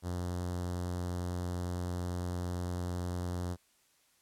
sawtooth tone with notch filter, 88.9 Hz, F2, 31 cents sharp, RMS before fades -36 dBFS, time 0.02-3.57 s, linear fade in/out 50 ms, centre 2400 Hz, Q 0.81, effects white hiss -69 dBFS RMS until 4.21 s + low-pass 12000 Hz 12 dB/octave

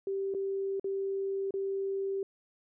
sine tone with dropouts, 390.5 Hz, G4, 7 cents flat, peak -30 dBFS, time 0.07-2.23 s, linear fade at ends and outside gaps 2 ms, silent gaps 0.34-0.347 / 0.797-0.843 / 1.508-1.539 s, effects none

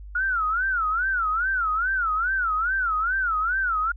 sine tone with vibrato, 1400 Hz, F6, 4 cents sharp, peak -21 dBFS, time 0.15-3.92 s, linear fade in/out 5 ms, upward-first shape sine, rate 2.4 Hz, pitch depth 200 cents each way, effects added 50 Hz sine -37 dBFS peak until 3.96 s

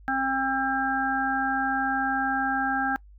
harmonic tone, 266.7 Hz, C4, 33 cents sharp, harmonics 1 / 3 / 5 / 6, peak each -30 / -27 / -32 / -28 dBFS, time 0.08-2.96 s, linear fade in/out 0 ms, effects noise-tail reverb RT60 0.1 s tail -23 dB re dry + added 50 Hz sine -47 dBFS peak until 3.18 s

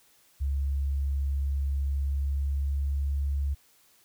sine tone with pitch glide, 69.3 to 70.06 Hz, C#2 to C#2, 0 to +19 cents, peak -25 dBFS, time 0.4-3.55 s, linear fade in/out 20 ms, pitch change +19 cents, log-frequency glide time 1.83-3.13 s, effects white hiss -62 dBFS RMS until 4.04 s

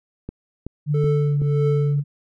click train, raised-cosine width 3 ms, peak -17 dBFS, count 4, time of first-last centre 0.29-1.418 s, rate 2.66 Hz
sine tone with pitch glide, 147.9 to 143.52 Hz, D3 to D3, +13 to -40 cents, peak -17 dBFS, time 0.86-2.04 s, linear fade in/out 50 ms, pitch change -53 cents, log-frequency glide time 1.1-1.39 s
triangle tone with tremolo, 440 Hz, A4, in tune, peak -17 dBFS, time 0.94-2 s, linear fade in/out 5 ms, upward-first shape triangle, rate 1.7 Hz, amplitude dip 100%
effects none

